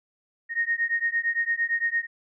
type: beating tone pair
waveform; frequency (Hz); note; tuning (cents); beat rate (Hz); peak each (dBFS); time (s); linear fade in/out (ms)
sine; 1854 / 1862.8; A#6 / A#6; -10 / -2; 8.8; -26; 0.49-2.07; 50
effects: none